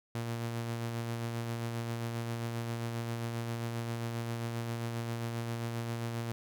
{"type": "tone with tremolo", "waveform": "sawtooth", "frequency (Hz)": 116.54, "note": "A#2", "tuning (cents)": 0, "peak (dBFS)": -29, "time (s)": [0.15, 6.32], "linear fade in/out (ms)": 0, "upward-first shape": "sine", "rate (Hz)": 7.5, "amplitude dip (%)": 30, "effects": []}